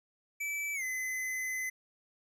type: tone with pitch glide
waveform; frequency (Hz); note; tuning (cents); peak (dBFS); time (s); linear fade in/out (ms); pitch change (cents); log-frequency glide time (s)
square; 2310 to 2034; D7 to C7; -29 to -50; -34; 0.4-1.7; 10; -221; 0.74-0.83
effects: none